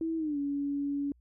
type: tone with pitch glide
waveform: sine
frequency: 325.7 to 283.5 Hz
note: E4 to C#4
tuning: -21 to +39 cents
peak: -29 dBFS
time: 0.01-1.12 s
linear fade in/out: 2 ms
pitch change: -240 cents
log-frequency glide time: 0.17-0.38 s
effects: added 60 Hz sine -60 dBFS peak until 1.2 s